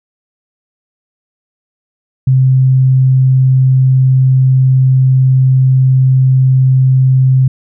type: tone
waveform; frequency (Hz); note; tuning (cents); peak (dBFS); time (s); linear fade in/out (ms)
sine; 130.81; C3; 0; -5; 2.27-7.48; 5
effects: none